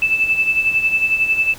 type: tone with tremolo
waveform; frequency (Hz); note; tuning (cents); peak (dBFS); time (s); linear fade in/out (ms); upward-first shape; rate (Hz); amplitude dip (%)
sine; 2635; E7; -1; -11; 0.02-1.54; 2; sine; 11; 65
effects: pink hiss -38 dBFS RMS until 1.58 s